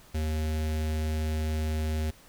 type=tone with notch filter; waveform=square; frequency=77.78 Hz; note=D#2; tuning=in tune; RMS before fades=-29 dBFS; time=0.14-2.11 s; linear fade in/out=10 ms; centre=1100 Hz; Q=1.6; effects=pink hiss -55 dBFS RMS until 2.28 s